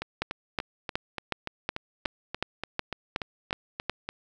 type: two click trains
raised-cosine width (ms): 0.3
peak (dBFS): -11 / -16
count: 11 / 15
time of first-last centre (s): 0.22-3.896 / 0.02-4.09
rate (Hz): 2.72 / 3.44
effects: none